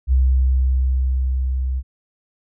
sine tone with level ramp, 64.7 Hz, C2, 19 cents flat, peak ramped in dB -11 to -19 dBFS, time 0.07-1.83 s, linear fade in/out 50 ms, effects none

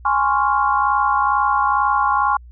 sine chord, Db major seventh, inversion second, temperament equal with one note detuned, 827.7 / 1046.5 / 1108.7 / 1396.9 Hz, Ab5 / C6 / Db6 / F6, -6 / 0 / 0 / 0 cents, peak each -19 / -20 / -19 / -23 dBFS, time 0.05-2.37 s, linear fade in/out 5 ms, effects added 60 Hz sine -38 dBFS peak until 2.51 s

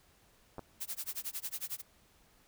clicks, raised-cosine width 1 ms, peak -29 dBFS, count 2, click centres 0.583 / 0.593 s
blue noise with tremolo, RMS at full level -37 dBFS, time 0.8-1.82 s, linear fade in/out 20 ms, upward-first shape sine, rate 11 Hz, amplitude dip 100%
effects pink hiss -66 dBFS RMS until 2.47 s

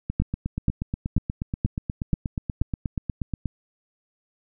two click trains, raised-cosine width 5 ms, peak -14 / -9 dBFS, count 29 / 6, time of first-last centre 0.1-3.457 / 0.2-2.615 s, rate 8.34 / 2.07 Hz, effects none

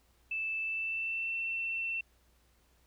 sine tone with pitch glide, 2637 to 2692 Hz, E7 to E7, 0 to +36 cents, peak -32 dBFS, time 0.31-2.01 s, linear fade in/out 5 ms, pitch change +36 cents, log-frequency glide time 0.6-1.37 s, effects added 60 Hz sine -67 dBFS peak until 2.86 s + pink hiss -70 dBFS RMS until 2.86 s

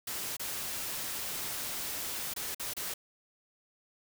white noise with dropouts, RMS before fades -37 dBFS, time 0.07-2.94 s, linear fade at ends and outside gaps 5 ms, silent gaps 0.368-0.395 / 2.338-2.362 / 2.547-2.596 / 2.736-2.766 s, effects none

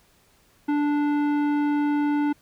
sine tone with tanh clipping, 292.8 Hz, D4, 5 cents flat, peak -22 dBFS, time 0.68-2.33 s, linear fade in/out 10 ms, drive 14 dB, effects pink hiss -60 dBFS RMS until 2.41 s

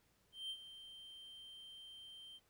triangle tone with ADSR envelope, 3136 Hz, G7, in tune, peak -39 dBFS, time 0.32-2.4 s, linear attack 180 ms, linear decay 64 ms, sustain -12 dB, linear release 41 ms, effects pink hiss -75 dBFS RMS until 2.49 s

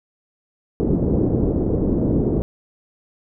white low-pass noise, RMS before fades -19 dBFS, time 0.8-2.42 s, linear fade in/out 0 ms, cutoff 400 Hz, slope 24 dB/octave, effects none

